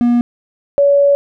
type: tone pair in turn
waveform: triangle / sine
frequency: 240 / 565.9 Hz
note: B3 / C#5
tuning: -49 / +36 cents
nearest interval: octave + minor third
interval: 1485 cents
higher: second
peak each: -7 dBFS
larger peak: neither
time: 0.01-0.21 / 0.78-1.15 s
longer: second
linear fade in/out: 0 ms
effects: none